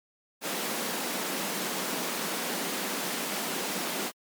pink high-pass noise, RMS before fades -32 dBFS, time 0.41-4.12 s, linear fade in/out 50 ms, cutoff 180 Hz, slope 48 dB/octave, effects MP3 96 kbps

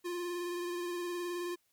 square tone with vibrato, 350.8 Hz, F4, 8 cents sharp, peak -36 dBFS, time 0.04-1.56 s, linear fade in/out 20 ms, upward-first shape triangle, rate 19 Hz, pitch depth 29 cents each way, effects white hiss -75 dBFS RMS until 1.72 s

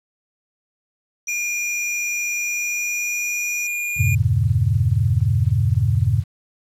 sine tone, 5840 Hz, F#8, 24 cents flat, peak -28 dBFS, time 1.27-3.67 s, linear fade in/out 2 ms
square tone with pitch glide, 2408 to 2426 Hz, D7 to D#7, +43 to -44 cents, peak -23 dBFS, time 1.28-4.15 s, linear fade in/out 5 ms, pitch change +13 cents, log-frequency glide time 2.34-3.45 s
sine chord, E diminished seventh, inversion none, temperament just, 82.41 / 98.89 / 118.67 / 142.4 Hz, E2 / G2 / Bb2 / Db3, 0 / +16 / +31 / +47 cents, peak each -23 / -19 / -19 / -23 dBFS, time 3.96-6.24 s, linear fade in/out 50 ms
effects resampled to 32000 Hz + 8-bit

